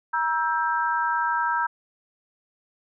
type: chord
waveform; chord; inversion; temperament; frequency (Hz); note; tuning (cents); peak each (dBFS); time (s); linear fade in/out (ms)
sine; E diminished; second; just; 949.3 / 1318.5 / 1582.2; Bb5 / E6 / G6; +31 / 0 / +16; -24 / -27 / -27; 0.13-1.67; 10
effects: none